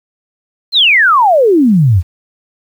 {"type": "exponential sweep", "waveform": "sine", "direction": "down", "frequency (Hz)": [4302, 80], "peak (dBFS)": -5, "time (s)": [0.72, 2.03], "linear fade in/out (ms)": 50, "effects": ["7-bit"]}